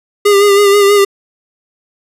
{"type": "tone with vibrato", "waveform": "square", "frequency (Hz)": 404.2, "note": "G#4", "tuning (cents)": -47, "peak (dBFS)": -6, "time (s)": [0.25, 1.05], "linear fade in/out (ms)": 10, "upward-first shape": "sine", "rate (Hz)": 6.2, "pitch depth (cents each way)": 38, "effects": ["resampled to 32000 Hz"]}